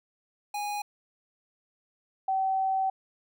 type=tone pair in turn; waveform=square / sine; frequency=825 / 766.3 Hz; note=G#5 / G5; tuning=-12 / -40 cents; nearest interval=minor second; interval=128 cents; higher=first; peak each=-31 / -24 dBFS; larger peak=second; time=0.54-0.82 / 2.28-2.9 s; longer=second; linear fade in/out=5 ms; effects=none